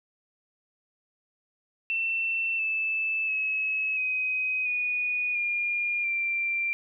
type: tone with pitch steps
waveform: sine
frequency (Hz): 2686 / 2629 / 2574 / 2519 / 2466 / 2414 / 2363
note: E7 / E7 / E7 / D#7 / D#7 / D7 / D7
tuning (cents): +32 / -5 / -42 / +21 / -16 / +47 / +10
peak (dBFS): -25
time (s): 1.9-6.73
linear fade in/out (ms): 0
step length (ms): 690
effects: none